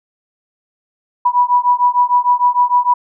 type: beating tone pair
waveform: sine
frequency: 977 / 983.6 Hz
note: B5 / B5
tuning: -19 / -7 cents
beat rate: 6.6 Hz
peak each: -13 dBFS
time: 1.25-2.94 s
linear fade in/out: 10 ms
effects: none